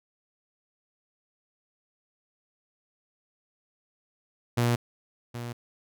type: tone with echo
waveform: sawtooth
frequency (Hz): 119.5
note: A#2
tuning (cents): +43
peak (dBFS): -18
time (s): 4.57-4.76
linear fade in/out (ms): 10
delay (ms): 770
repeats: 1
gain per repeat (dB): -12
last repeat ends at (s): 5.53
effects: none